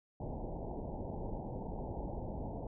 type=low-pass noise; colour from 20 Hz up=pink; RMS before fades=-41 dBFS; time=0.2-2.67 s; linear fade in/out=2 ms; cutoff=910 Hz; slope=96 dB/octave; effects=none